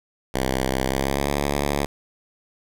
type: tone with pitch glide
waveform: 5% pulse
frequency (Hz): 65.41 to 71.33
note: C2 to D2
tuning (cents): 0 to -50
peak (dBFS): -10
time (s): 0.34-1.86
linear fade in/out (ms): 5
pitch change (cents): +150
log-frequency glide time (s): 0.83-1.32
effects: none